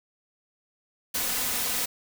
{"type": "noise with comb filter", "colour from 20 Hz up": "white", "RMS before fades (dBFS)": -28, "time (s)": [1.14, 1.86], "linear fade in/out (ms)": 10, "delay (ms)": 4, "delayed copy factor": 0.5, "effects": []}